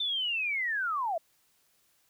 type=linear sweep; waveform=sine; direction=down; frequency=3585 to 622.3 Hz; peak=-28 dBFS; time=0-1.18 s; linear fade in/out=5 ms; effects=white hiss -69 dBFS RMS until 2.09 s